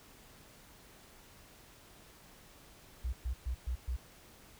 sine tone bursts, 61.74 Hz, B1, in tune, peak -32 dBFS, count 5, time 3.04-3.965 s, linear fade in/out 10 ms, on 89 ms, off 120 ms, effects pink hiss -58 dBFS RMS until 4.59 s

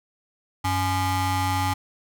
35% pulse ring-modulated tone, 372.4 Hz, F#4, 11 cents sharp, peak -17 dBFS, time 0.64-1.74 s, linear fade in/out 10 ms, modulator 467 Hz, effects none

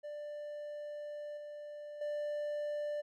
triangle tone with level steps, 591 Hz, D5, 11 cents sharp, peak -39 / -42 / -33 dBFS, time 0.03-3.02 s, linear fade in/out 20 ms, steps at 1.37 / 2.01 s, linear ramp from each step 5 ms, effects none

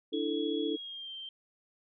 sine chord, D suspended second, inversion none, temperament equal with one note detuned, 293.7 / 328.7 / 440 Hz, D4 / E4 / A4, 0 / -5 / 0 cents, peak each -34 dBFS, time 0.12-0.77 s, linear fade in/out 20 ms
sine tone with pitch glide, 3347 to 3141 Hz, G#7 to G7, +13 to +3 cents, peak -40 dBFS, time 0.13-1.29 s, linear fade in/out 2 ms, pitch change -110 cents, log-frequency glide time 0.68-1.13 s
effects none

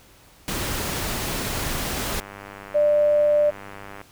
pink noise, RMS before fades -27 dBFS, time 0.48-2.2 s, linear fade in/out 0 ms
click train, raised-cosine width 0.5 ms, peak -23 dBFS, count 204, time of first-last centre 1.98-4.014 s, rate 99.8 Hz
sine tone, 593 Hz, D5, 17 cents sharp, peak -15 dBFS, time 2.74-3.51 s, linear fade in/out 20 ms
effects pink hiss -52 dBFS RMS until 4.11 s

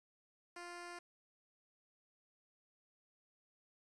10% pulse tone, 349.2 Hz, F4, in tune, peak -39 dBFS, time 0.56-0.99 s, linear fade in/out 5 ms, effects resampled to 24000 Hz + 11-bit

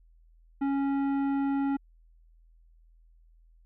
triangle tone with tanh clipping, 276.7 Hz, C#4, 3 cents flat, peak -27 dBFS, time 0.61-1.77 s, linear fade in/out 10 ms, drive 16 dB, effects added 41 Hz sine -56 dBFS peak until 3.65 s

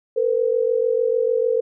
sine tone pair together, 455.3 / 502 Hz, A#4 / B4, -41 / +28 cents, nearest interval major second, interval 169 cents, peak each -19 / -20 dBFS, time 0.16-1.61 s, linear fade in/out 10 ms, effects none

